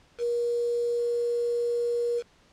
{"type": "tone with quantisation", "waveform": "sine", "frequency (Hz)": 475.9, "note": "A#4", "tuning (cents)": 36, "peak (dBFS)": -24, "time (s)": [0.18, 2.23], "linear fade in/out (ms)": 50, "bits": 7, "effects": ["pink hiss -60 dBFS RMS until 2.52 s", "low-pass 6000 Hz 12 dB/octave"]}